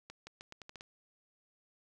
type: accelerating click train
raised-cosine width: 0.2 ms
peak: -30 dBFS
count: 8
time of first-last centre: 0.1-0.809 s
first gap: 170 ms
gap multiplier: 0.82
effects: none